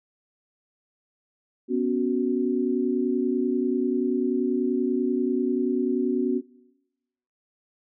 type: chord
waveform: sine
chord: B suspended second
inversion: none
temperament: equal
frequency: 246.9 / 277.2 / 370 Hz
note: B3 / C#4 / F#4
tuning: 0 / 0 / 0 cents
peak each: -25 / -27 / -25 dBFS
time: 1.68-6.42 s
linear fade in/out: 50 ms
effects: noise-tail reverb RT60 1.0 s tail -22 dB re dry